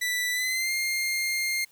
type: tone with pitch glide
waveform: sawtooth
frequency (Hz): 1975.5 to 2117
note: B6 to C7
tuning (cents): 0 to +20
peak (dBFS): -22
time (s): 0.01-1.65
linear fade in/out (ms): 10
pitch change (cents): +120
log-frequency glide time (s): 0.32-0.72
effects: white hiss -60 dBFS RMS until 1.71 s